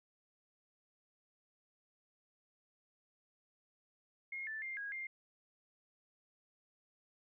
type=tone with pitch steps; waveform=sine; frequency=2145 / 1761 / 2108 / 1643 / 2110 Hz; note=C7 / A6 / C7 / G#6 / C7; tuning=+42 / +1 / +12 / -19 / +14 cents; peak=-40 dBFS; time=4.32-5.07 s; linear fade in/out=5 ms; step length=150 ms; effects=none